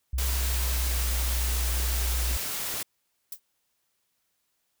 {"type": "tone with pitch glide", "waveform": "sine", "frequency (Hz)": [63.8, 61.31], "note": ["C2", "B1"], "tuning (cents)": [-43, -12], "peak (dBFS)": -25, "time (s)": [0.13, 2.37], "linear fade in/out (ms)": 5, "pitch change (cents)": -69, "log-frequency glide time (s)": [0.38, 0.92]}
{"type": "noise", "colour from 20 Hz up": "white", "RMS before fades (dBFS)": -32, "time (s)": [0.18, 2.83], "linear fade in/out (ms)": 5}
{"type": "clicks", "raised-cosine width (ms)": 2, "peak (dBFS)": -28, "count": 3, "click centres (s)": [1.801, 2.313, 2.741]}
{"type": "noise with exponential decay", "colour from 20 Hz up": "violet", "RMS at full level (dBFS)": -30, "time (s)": [3.32, 3.4], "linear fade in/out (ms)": 5, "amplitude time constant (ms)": 17}
{"effects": ["white hiss -75 dBFS RMS until 4.8 s"]}